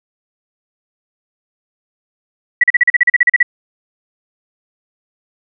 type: tone bursts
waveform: sine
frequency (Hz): 1944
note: B6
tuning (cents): -28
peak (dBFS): -5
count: 13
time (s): 2.61-3.429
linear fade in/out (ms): 5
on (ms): 27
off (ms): 39
effects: none